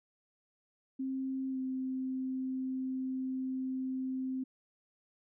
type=tone with pitch glide; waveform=sine; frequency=264.8 to 260.6 Hz; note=C4 to C4; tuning=+21 to -7 cents; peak=-33 dBFS; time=0.99-4.44 s; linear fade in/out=10 ms; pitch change=-28 cents; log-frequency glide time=1.5-1.58 s; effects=none